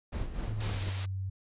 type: noise with tremolo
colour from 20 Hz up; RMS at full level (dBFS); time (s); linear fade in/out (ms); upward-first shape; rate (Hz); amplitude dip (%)
brown; -33; 0.12-0.9; 10; sine; 4; 65
type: tone with pitch glide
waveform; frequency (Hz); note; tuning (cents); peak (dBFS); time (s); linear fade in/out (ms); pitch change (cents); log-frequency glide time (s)
sine; 107.3 to 95.59; A2 to G2; -43 to -43; -32; 0.47-1.3; 10; -200; 0.6-0.82
type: noise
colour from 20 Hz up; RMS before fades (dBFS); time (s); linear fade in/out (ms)
white; -38; 0.6-1.06; 10
effects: resampled to 8000 Hz